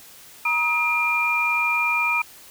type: tone cluster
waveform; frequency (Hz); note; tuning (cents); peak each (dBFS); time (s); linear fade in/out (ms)
sine; 950 / 1264 / 2398; A#5 / D#6 / D7; +33 / +27 / +36; -26 / -27 / -20; 0.45-2.22; 5
effects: white hiss -46 dBFS RMS until 2.5 s